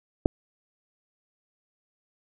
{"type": "clicks", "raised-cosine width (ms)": 2, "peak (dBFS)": [-17, -6], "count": 2, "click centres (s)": [0.256, 0.259], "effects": []}